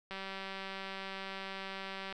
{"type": "click train", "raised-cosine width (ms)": 0.3, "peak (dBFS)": -26, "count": 390, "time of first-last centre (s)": [0.11, 2.126], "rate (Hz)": 193, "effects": []}